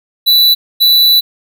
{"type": "tone pair in turn", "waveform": "square", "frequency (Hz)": [3966, 3966], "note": ["B7", "B7"], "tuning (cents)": [7, 7], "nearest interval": "unison", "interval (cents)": 0, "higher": "neither", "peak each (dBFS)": -6, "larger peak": "neither", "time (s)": [[0.26, 0.55], [0.8, 1.21]], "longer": "second", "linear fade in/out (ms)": 20, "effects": []}